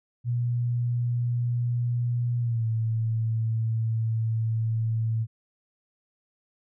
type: tone with pitch glide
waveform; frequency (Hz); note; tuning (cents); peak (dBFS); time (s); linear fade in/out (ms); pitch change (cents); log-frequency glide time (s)
sine; 120.5 to 112.43; B2 to A2; -42 to +38; -23; 0.24-5.27; 50; -120; 2.39-2.66
effects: none